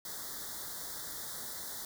white band-stop noise, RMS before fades -42 dBFS, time 0.05-1.85 s, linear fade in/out 2 ms, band 2000 to 3400 Hz, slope 96 dB/octave, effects none

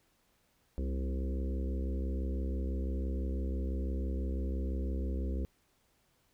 harmonic tone with a mistuned harmonic, 66 Hz, C2, 16 cents sharp, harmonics 1 / 3 / 4 / 5 / 6 / 7 / 8, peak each -32 / -42 / -44 / -46 / -48 / -49 / -50 dBFS, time 0.78-5.45 s, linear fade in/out 0 ms, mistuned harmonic 5, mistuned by +25 cents, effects pink hiss -72 dBFS RMS until 6.33 s

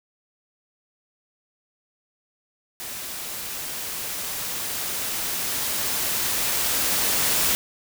white noise with level ramp, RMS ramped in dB -34 to -21 dBFS, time 2.8-7.55 s, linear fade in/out 0 ms, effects none

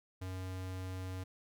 square tone, 93 Hz, F#2, 9 cents sharp, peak -40 dBFS, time 0.21-1.24 s, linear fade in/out 10 ms, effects none

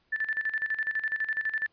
sine tone with tremolo, 1760 Hz, A6, in tune, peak -25 dBFS, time 0.12-1.67 s, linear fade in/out 10 ms, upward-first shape square, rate 12 Hz, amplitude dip 75%, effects pink hiss -70 dBFS RMS until 1.72 s + resampled to 11025 Hz

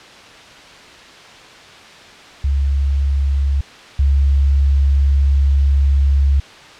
sine tone pair in turn, 69.3 / 69.3 Hz, C#2 / C#2, 0 / 0 cents, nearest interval unison, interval 0 cents, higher neither, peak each -13 / -10 dBFS, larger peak second, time 2.44-3.61 / 3.99-6.4 s, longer second, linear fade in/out 5 ms, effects white hiss -39 dBFS RMS until 6.79 s + low-pass 4000 Hz 12 dB/octave

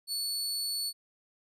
sawtooth tone, 4435 Hz, C#8, in tune, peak -28 dBFS, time 0.07-0.93 s, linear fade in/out 50 ms, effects resampled to 32000 Hz

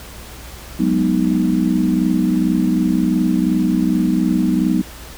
sine chord, G# minor seventh, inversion third, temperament equal, 185 / 207.7 / 246.9 / 311.1 Hz, F#3 / G#3 / B3 / D#4, 0 / 0 / 0 / 0 cents, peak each -18 / -22 / -18 / -19 dBFS, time 0.79-4.82 s, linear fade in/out 10 ms, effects added 60 Hz sine -37 dBFS peak until 5.17 s + pink hiss -37 dBFS RMS until 5.17 s

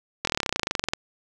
slowing click train, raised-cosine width 0.2 ms, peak -6 dBFS, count 21, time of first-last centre 0.25-0.935 s, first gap 23 ms, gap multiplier 1.04, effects none

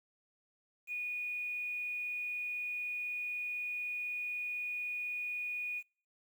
sine tone with quantisation, 2461 Hz, D#7, 20 cents flat, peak -35 dBFS, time 0.87-5.83 s, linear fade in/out 50 ms, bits 10, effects noise-tail reverb RT60 0.5 s tail -26 dB re dry

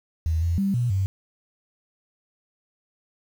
sine tone with pitch steps, 80.5 / 84.8 / 196.4 / 121.2 / 96.3 Hz, E2 / E2 / G3 / B2 / G2, -41 / +50 / +4 / -32 / -30 cents, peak -20 dBFS, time 0.26-1.06 s, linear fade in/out 0 ms, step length 160 ms, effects 8-bit

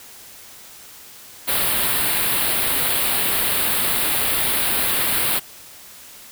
white band-stop noise, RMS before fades -20 dBFS, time 1.47-5.4 s, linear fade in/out 20 ms, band 4400 to 8800 Hz, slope 48 dB/octave, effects white hiss -42 dBFS RMS until 6.31 s

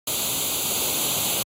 white noise with comb filter, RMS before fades -24 dBFS, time 0.07-1.43 s, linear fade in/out 5 ms, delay 0.28 ms, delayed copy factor +0.8, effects high-pass 80 Hz 12 dB/octave + AAC 48 kbps

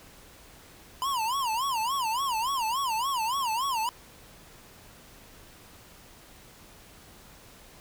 square tone with vibrato, 987.8 Hz, B5, in tune, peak -27 dBFS, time 1.02-3.89 s, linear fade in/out 0 ms, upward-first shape sine, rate 3.5 Hz, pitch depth 220 cents each way, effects pink hiss -52 dBFS RMS until 7.8 s

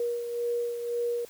sine beating tone pair, 475.8 / 477.7 Hz, A#4 / A#4, +35 / +42 cents, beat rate 1.9 Hz, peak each -28 / -37 dBFS, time 0-1.25 s, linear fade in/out 2 ms, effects white hiss -52 dBFS RMS until 1.29 s

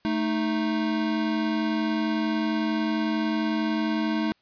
square tone pair together, 220 / 311.1 Hz, A3 / D#4, 0 / 0 cents, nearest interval tritone, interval 600 cents, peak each -27 dBFS, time 0.05-4.32 s, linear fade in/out 0 ms, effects white hiss -66 dBFS RMS until 4.41 s + resampled to 11025 Hz

